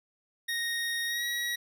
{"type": "tone with pitch glide", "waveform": "25% pulse", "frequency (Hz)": [1864.7, 1912.7], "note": ["A#6", "A#6"], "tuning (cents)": [0, 44], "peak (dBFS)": -26, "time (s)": [0.48, 1.56], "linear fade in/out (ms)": 10, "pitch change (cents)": 44, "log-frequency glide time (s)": [1.06, 1.24], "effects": []}